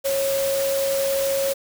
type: tone in noise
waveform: sine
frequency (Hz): 548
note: C#5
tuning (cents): -20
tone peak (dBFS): -20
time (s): 0.04-1.54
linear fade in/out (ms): 20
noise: white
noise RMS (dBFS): -29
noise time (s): 0.04-1.54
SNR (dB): +6
effects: none